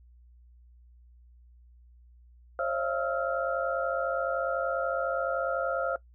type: tone cluster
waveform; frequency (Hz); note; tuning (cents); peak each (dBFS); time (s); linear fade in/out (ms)
sine; 536 / 586 / 677 / 1293 / 1387; C5 / D5 / E5 / E6 / F6; +42 / -4 / +46 / -34 / -12; -30 / -38 / -33 / -36 / -33; 2.59-5.96; 2
effects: noise-tail reverb RT60 0.1 s tail -19 dB re dry + added 60 Hz sine -53 dBFS peak until 6.14 s